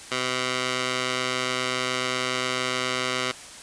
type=tone with band-pass filter; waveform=15% pulse; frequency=127.2 Hz; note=C3; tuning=48 cents flat; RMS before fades=-27 dBFS; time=0.11-3.32 s; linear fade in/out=10 ms; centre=3000 Hz; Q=0.65; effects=white hiss -42 dBFS RMS until 3.62 s + resampled to 22050 Hz

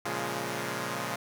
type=chord; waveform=5% pulse; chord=Bb minor seventh; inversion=none; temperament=equal; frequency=116.54 / 138.59 / 174.61 / 207.7 Hz; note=Bb2 / Db3 / F3 / Ab3; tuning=0 / 0 / 0 / 0 cents; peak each=-26 dBFS; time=0.05-1.16 s; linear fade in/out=5 ms; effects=none

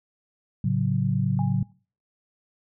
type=chord; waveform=sine; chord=F# minor; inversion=first; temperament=equal; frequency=110 / 138.59 / 185 Hz; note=A2 / C#3 / F#3; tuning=0 / 0 / 0 cents; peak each=-26 / -24 / -25 dBFS; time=0.64-1.63 s; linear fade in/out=5 ms
type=tone with exponential decay; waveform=sine; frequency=821 Hz; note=G#5; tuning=20 cents flat; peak=-30 dBFS; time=1.39-1.72 s; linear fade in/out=1 ms; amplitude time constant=71 ms
effects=noise-tail reverb RT60 0.4 s tail -23 dB re dry

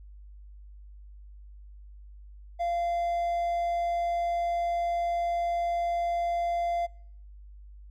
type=tone; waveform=triangle; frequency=690 Hz; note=F5; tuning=21 cents flat; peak=-24 dBFS; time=2.59-6.87 s; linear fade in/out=20 ms; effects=noise-tail reverb RT60 0.7 s tail -26 dB re dry + added 50 Hz sine -45 dBFS peak until 7.9 s

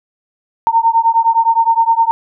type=beating tone pair; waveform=sine; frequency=909 / 918.7 Hz; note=A#5 / A#5; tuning=-44 / -25 cents; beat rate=9.7 Hz; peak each=-12 dBFS; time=0.67-2.11 s; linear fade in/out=0 ms; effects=none

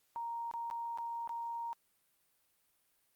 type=tone with dropouts; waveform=sine; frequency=932.3 Hz; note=A#5; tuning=in tune; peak=-37 dBFS; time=0.16-1.73 s; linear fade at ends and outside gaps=0 ms; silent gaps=0.513-0.538 / 0.701-0.711 / 0.975-0.985 / 1.275-1.293 s; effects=white hiss -75 dBFS RMS until 3.15 s + Opus 48 kbps

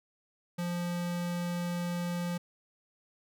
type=tone; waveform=square; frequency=174.61 Hz; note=F3; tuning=in tune; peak=-32 dBFS; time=0.58-2.38 s; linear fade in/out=10 ms; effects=none

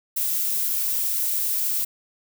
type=noise; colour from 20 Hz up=violet; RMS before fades=-24 dBFS; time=0.16-1.85 s; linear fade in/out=10 ms; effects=none

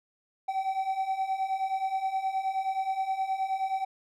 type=beating tone pair; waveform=triangle; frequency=761 / 770.5 Hz; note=F#5 / G5; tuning=+48 / -30 cents; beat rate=9.5 Hz; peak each=-31 / -27 dBFS; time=0.48-3.85 s; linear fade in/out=10 ms; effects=none

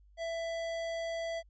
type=tone with hard clipping; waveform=sine; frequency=664 Hz; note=E5; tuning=12 cents sharp; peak=-36 dBFS; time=0.17-1.43 s; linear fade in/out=50 ms; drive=16 dB; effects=added 50 Hz sine -58 dBFS peak until 1.49 s + resampled to 16000 Hz

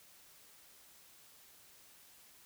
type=silence; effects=white hiss -61 dBFS RMS until 2.45 s

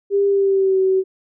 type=tone with pitch glide; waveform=sine; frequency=399.7 to 379.2 Hz; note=G4 to F#4; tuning=+34 to +43 cents; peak=-13 dBFS; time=0.1-1.04 s; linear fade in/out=50 ms; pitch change=-91 cents; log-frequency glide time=0.27-0.79 s; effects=none

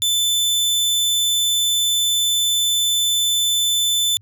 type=tone; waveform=sawtooth; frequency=3520 Hz; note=A7; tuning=in tune; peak=-13 dBFS; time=0.02-4.17 s; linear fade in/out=0 ms; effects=added 103 Hz sine -47 dBFS peak until 4.21 s

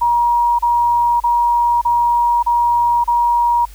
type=tone bursts; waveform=sine; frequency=951 Hz; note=A#5; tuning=34 cents sharp; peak=-11 dBFS; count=6; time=0.01-3.655 s; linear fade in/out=10 ms; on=580 ms; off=33 ms; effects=added 50 Hz sine -35 dBFS peak until 3.74 s + white hiss -46 dBFS RMS until 3.74 s

